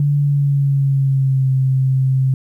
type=tone with pitch glide; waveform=sine; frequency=144.1 to 132.14 Hz; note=D3 to C3; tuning=-33 to +17 cents; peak=-12 dBFS; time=0-2.34 s; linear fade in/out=2 ms; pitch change=-150 cents; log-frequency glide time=0.16-1.49 s; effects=9-bit